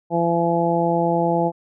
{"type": "harmonic tone", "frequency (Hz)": 169.5, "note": "E3", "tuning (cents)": 49, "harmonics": [1, 2, 3, 4, 5], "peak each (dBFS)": [-23, -23, -23, -23, -23], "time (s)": [0.1, 1.52], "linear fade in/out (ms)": 50, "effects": []}